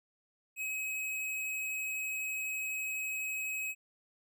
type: tone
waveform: square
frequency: 2548 Hz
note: D#7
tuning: 41 cents sharp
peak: -35 dBFS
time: 0.56-3.75 s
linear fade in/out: 50 ms
effects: none